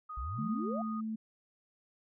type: tone with pitch glide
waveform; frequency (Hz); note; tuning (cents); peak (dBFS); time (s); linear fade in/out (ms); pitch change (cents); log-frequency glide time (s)
sine; 1244.5 to 1237.3; D#6 to D#6; 0 to -10; -40; 0.09-1.01; 10; -10; 0.22-0.65
type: exponential sweep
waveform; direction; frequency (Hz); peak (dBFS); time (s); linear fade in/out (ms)
sine; up; 54.5 to 740; -36; 0.17-0.82; 5
type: tone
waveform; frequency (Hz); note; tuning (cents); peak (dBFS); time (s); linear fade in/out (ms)
sine; 220; A3; 0; -34; 0.38-1.16; 10
effects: none